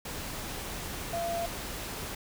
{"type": "tone in noise", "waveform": "sine", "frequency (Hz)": 681, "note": "F5", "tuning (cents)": -44, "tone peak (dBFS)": -30, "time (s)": [1.13, 1.46], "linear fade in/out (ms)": 5, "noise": "pink", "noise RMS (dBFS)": -38, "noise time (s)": [0.05, 2.15], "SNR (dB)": 5, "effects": []}